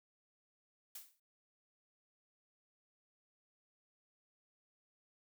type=noise with exponential decay; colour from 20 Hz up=blue; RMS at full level=-45 dBFS; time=0.95-1.2 s; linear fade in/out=5 ms; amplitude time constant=53 ms; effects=none